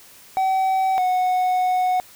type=tone pair in turn; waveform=triangle; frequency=762 / 735.4 Hz; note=G5 / F#5; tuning=-49 / -11 cents; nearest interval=minor second; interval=62 cents; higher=first; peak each=-15 dBFS; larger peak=neither; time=0.37-0.98 / 0.98-2 s; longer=second; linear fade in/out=0 ms; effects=white hiss -47 dBFS RMS until 2.15 s